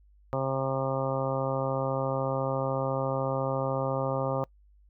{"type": "harmonic tone", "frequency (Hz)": 134, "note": "C3", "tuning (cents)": 42, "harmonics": [1, 2, 3, 4, 5, 6, 7, 8, 9], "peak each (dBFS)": [-32, -37, -38, -30, -37, -38, -38, -41, -38], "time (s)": [0.33, 4.44], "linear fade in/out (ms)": 0, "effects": ["noise-tail reverb RT60 0.1 s tail -25 dB re dry", "added 50 Hz sine -56 dBFS peak until 4.89 s"]}